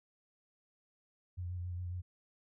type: tone with vibrato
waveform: sine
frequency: 89 Hz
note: F2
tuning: 33 cents sharp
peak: -37 dBFS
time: 1.37-2.02 s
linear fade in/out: 20 ms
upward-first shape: sine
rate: 7.3 Hz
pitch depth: 30 cents each way
effects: none